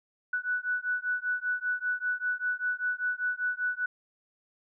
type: beating tone pair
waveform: sine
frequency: 1480 / 1485.1 Hz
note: F#6 / F#6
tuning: 0 / +6 cents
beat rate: 5.1 Hz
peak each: -31 dBFS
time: 0.33-3.86 s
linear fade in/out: 5 ms
effects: none